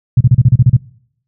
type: tone bursts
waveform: sine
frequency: 124.2 Hz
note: B2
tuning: 10 cents sharp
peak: -3 dBFS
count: 9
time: 0.17-0.767 s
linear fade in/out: 5 ms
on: 37 ms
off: 33 ms
effects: noise-tail reverb RT60 0.7 s tail -24 dB re dry